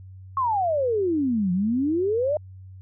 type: exponential two-way sweep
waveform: sine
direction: down then up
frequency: 1108.7 to 174.61 to 624 Hz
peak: -20 dBFS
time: 0.37-2.37 s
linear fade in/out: 2 ms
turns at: 1.52 s
effects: added 94 Hz sine -40 dBFS peak until 2.81 s